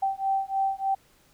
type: beating tone pair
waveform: sine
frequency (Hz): 776 / 779.3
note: G5 / G5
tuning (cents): -18 / -10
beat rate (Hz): 3.3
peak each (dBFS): -27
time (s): 0.02-0.95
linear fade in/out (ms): 10
effects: pink hiss -61 dBFS RMS until 1.33 s